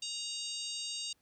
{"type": "harmonic tone with a mistuned harmonic", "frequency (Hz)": 932.3, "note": "A#5", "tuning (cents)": 0, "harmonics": [3, 4, 5, 6, 7, 8, 9], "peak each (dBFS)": [-44, -42, -42, -50, -46, -48, -48], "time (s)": [0.02, 1.13], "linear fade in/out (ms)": 5, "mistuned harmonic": 3, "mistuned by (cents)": 16, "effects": ["pink hiss -74 dBFS RMS until 1.21 s"]}